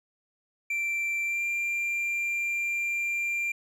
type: tone with pitch glide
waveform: triangle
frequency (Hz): 2349 to 2378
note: D7 to D7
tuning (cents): 0 to +21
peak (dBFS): -25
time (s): 0.7-3.52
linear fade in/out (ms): 5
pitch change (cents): +21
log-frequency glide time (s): 1.25-1.43
effects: none